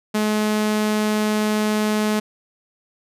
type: tone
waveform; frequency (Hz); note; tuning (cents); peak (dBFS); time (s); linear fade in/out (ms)
sawtooth; 213; G#3; +44; -14; 0.14-2.2; 10
effects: resampled to 32000 Hz